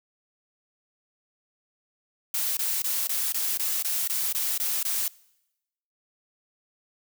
blue noise bursts, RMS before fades -27 dBFS, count 11, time 2.34-5.08 s, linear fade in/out 2 ms, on 230 ms, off 21 ms, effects noise-tail reverb RT60 0.9 s tail -23 dB re dry

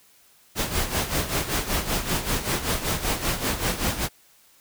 pink noise with tremolo, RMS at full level -23 dBFS, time 0.55-4.09 s, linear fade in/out 50 ms, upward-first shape sine, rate 5.2 Hz, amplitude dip 70%, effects white hiss -57 dBFS RMS until 4.6 s

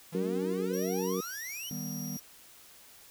45% pulse exponential sweep, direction up, 164.3 to 3136 Hz, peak -40 dBFS, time 0.12-1.7 s, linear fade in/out 10 ms
harmonic tone, 93.3 Hz, F#2, 15 cents sharp, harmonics 2 / 3 / 4 / 5, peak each -34 / -38 / -35 / -33 dBFS, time 0.14-1.21 s, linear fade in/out 10 ms
25% pulse tone, 5690 Hz, F8, 31 cents sharp, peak -36 dBFS, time 0.73-2.2 s, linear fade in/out 10 ms
triangle chord, Eb augmented, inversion none, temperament equal, 155.56 / 196 / 246.9 Hz, Eb3 / G3 / B3, 0 / 0 / 0 cents, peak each -38 dBFS, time 1.71-2.17 s, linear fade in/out 2 ms
effects white hiss -55 dBFS RMS until 3.1 s

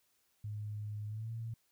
sine tone with pitch glide, 105.2 to 114.06 Hz, G#2 to A#2, +23 to -37 cents, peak -38 dBFS, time 0.44-1.54 s, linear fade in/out 5 ms, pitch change +140 cents, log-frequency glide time 1.07-1.31 s, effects white hiss -75 dBFS RMS until 1.71 s

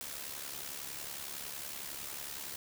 white noise with amplitude modulation, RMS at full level -40 dBFS, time 0.01-2.56 s, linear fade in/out 0 ms, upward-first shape sine, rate 70.9 Hz, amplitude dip 60%, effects none

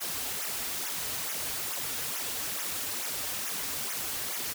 white noise with flanger, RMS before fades -34 dBFS, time 0-4.54 s, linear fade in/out 20 ms, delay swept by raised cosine 0.22 to 6.02 ms, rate 2.3 Hz, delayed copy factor -1, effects none

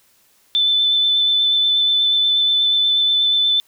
sine tone with vibrato, 3520 Hz, A7, in tune, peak -13 dBFS, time 0.55-3.6 s, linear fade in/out 0 ms, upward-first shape sine, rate 8.3 Hz, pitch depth 13 cents each way, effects white hiss -57 dBFS RMS until 3.67 s

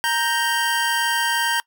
25% pulse tone pair together, 932.3 / 1567.9 Hz, A#5 / G6, 0 / 0 cents, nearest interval major sixth, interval 900 cents, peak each -18 dBFS, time 0.04-1.6 s, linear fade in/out 0 ms, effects noise-tail reverb RT60 0.1 s tail -23 dB re dry

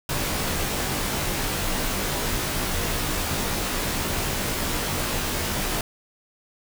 pink noise with comb filter, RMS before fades -26 dBFS, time 0.09-5.81 s, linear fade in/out 2 ms, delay 18 ms, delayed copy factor -1, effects none

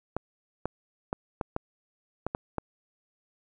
clicks, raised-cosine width 1 ms, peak -15 dBFS, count 8, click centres 0.166 / 0.656 / 1.129 / 1.412 / 1.564 / 2.266 / 2.349 / 2.583 s, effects none

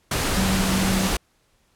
sine tone in noise, 190.1 Hz, F#3, 47 cents sharp, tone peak -21 dBFS, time 0.37-1.08 s, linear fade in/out 5 ms, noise pink, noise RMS -23 dBFS, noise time 0.11-1.17 s, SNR -1 dB, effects pink hiss -64 dBFS RMS until 1.75 s + low-pass 12000 Hz 12 dB/octave

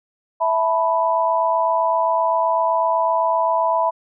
sine chord, E suspended fourth, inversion none, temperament equal, 659.3 / 880 / 987.8 Hz, E5 / A5 / B5, 0 / 0 / 0 cents, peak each -20 / -24 / -18 dBFS, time 0.4-3.91 s, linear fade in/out 20 ms, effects none

